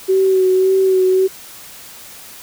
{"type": "tone with vibrato", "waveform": "sine", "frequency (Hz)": 377.4, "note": "F#4", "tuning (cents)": 34, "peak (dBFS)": -10, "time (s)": [0.08, 1.28], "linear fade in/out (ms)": 20, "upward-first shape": "sine", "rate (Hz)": 1.8, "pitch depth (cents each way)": 25, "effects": ["white hiss -37 dBFS RMS until 2.42 s"]}